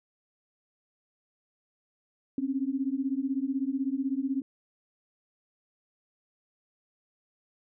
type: beating tone pair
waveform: sine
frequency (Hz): 261.6 / 277.6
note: C4 / C#4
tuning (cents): 0 / +3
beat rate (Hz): 16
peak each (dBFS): -30 / -30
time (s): 2.38-4.42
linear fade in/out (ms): 2
effects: none